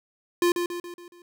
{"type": "tone with echo", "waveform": "square", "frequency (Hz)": 349.2, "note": "F4", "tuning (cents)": 0, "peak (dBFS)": -19, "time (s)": [0.42, 0.52], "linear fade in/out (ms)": 2, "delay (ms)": 140, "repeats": 5, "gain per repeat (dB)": -6, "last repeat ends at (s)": 1.22, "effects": []}